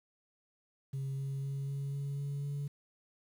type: tone with pitch steps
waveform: sine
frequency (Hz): 135.6 / 136.78 / 137.97 / 139.17 / 140.38 / 141.6 / 142.84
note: C#3 / C#3 / C#3 / C#3 / C#3 / C#3 / D3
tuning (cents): -38 / -23 / -8 / +7 / +22 / +37 / -48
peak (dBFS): -32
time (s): 0.93-2.68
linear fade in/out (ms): 10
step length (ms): 250
effects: tanh soft clip ceiling -33 dBFS + 10-bit